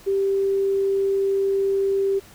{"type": "tone", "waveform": "sine", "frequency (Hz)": 392, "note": "G4", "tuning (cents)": 0, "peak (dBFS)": -18, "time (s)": [0.06, 2.2], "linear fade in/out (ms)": 20, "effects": ["pink hiss -48 dBFS RMS until 2.34 s"]}